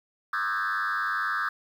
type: tone with frequency modulation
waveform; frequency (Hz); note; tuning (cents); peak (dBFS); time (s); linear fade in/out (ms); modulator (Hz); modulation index
sine; 1420; F6; +28; -23; 0.33-1.49; 5; 102; 2.7
effects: tanh soft clip ceiling -24 dBFS + 9-bit